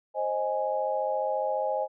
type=chord; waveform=sine; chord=Ab major; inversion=first; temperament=equal with one note detuned; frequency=527.8 / 622.3 / 830.6 Hz; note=C5 / Eb5 / Ab5; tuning=+15 / 0 / 0 cents; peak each=-30 dBFS; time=0.14-1.88 s; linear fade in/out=50 ms; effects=none